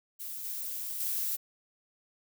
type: noise with level steps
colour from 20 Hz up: violet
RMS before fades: -40 / -37 / -32 dBFS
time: 0.19-1.37 s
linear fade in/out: 20 ms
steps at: 0.44 / 1 s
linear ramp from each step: 2 ms
effects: none